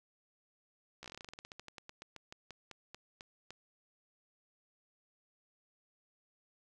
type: slowing click train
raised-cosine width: 0.2 ms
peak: -30 dBFS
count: 27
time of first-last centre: 1.03-3.506 s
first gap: 14 ms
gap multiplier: 1.13
effects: none